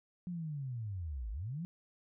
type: linear two-way sweep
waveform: sine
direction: down then up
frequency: 181.9 to 49.51 to 181.9 Hz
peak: -37 dBFS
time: 0.27-1.65 s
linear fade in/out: 0 ms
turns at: 1.31 s
effects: none